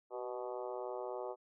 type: harmonic tone with a mistuned harmonic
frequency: 123.4 Hz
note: B2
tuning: 1 cent flat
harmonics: 3 / 4 / 5 / 6 / 7 / 8 / 9 / 10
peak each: -44 / -44 / -45 / -50 / -48 / -55 / -53 / -57 dBFS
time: 0.1-1.36 s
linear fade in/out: 50 ms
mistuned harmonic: 3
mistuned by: +42 cents
effects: none